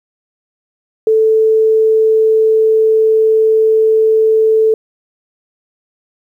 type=tone; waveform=sine; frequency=439.9 Hz; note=A4; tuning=in tune; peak=-7 dBFS; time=1.07-4.74 s; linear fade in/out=2 ms; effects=8-bit